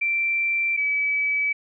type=tone pair in turn; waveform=sine; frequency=2349 / 2291 Hz; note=D7 / D7; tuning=0 / -44 cents; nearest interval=unison; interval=44 cents; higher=first; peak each=-20 dBFS; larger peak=neither; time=0.01-0.77 / 0.77-1.53 s; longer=neither; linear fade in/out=10 ms; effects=none